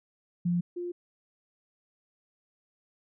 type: tone pair in turn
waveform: sine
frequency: 174.61 / 351.6 Hz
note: F3 / F4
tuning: 0 / +12 cents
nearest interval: octave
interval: 1212 cents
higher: second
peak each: -24 / -32 dBFS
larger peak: first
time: 0.45-0.61 / 0.76-0.92 s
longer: neither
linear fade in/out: 10 ms
effects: none